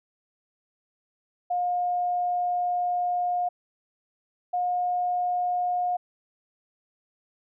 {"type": "tone pair in turn", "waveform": "sine", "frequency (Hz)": [713, 716.8], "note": ["F5", "F5"], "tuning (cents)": [36, 45], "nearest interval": "unison", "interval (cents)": 9, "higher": "second", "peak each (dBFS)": -23, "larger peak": "neither", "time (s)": [[1.5, 3.49], [4.53, 5.97]], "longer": "first", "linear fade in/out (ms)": 10, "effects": []}